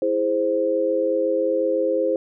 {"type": "chord", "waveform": "sine", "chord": "E augmented", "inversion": "none", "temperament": "equal", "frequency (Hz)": [329.6, 415.3, 523.3], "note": ["E4", "G#4", "B#4"], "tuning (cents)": [0, 0, 0], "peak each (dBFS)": [-25, -25, -20], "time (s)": [0.02, 2.16], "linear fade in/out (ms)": 2, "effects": []}